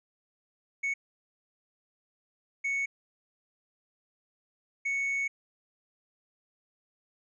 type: tone bursts at uneven times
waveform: triangle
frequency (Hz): 2217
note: C#7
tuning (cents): 0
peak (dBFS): -26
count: 3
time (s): 0.83-0.94 / 2.64-2.86 / 4.85-5.28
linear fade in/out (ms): 10
effects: resampled to 16000 Hz